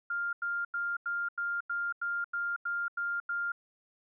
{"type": "tone bursts", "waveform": "sine", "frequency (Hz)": 1400, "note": "F6", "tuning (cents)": 4, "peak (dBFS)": -30, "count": 11, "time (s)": [0.1, 3.52], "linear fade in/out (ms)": 5, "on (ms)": 230, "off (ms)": 89, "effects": []}